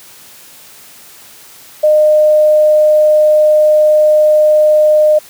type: tone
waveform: sine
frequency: 610 Hz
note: D#5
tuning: 34 cents flat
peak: -5 dBFS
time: 1.83-5.19 s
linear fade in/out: 10 ms
effects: white hiss -38 dBFS RMS until 5.29 s + high-pass 80 Hz 12 dB/octave